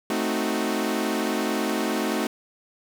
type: chord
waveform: sawtooth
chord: A diminished seventh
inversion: none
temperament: equal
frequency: 220 / 261.6 / 311.1 / 370 Hz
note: A3 / C4 / Eb4 / Gb4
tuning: 0 / 0 / 0 / 0 cents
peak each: -24 / -26 / -25 / -26 dBFS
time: 0.1-2.27 s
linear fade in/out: 2 ms
effects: none